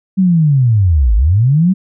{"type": "linear two-way sweep", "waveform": "sine", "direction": "down then up", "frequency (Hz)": [194.9, 49, 194.9], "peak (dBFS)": -7, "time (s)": [0.17, 1.74], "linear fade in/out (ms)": 20, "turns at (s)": 1.15, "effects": []}